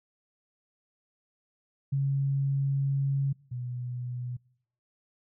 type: tone pair in turn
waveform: sine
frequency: 137.9 / 123.51 Hz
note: C#3 / B2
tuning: -9 / +1 cents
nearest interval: major second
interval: 190 cents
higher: first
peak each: -24 / -32 dBFS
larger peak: first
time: 1.92-3.33 / 3.51-4.37 s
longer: first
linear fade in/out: 10 ms
effects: noise-tail reverb RT60 0.7 s tail -25 dB re dry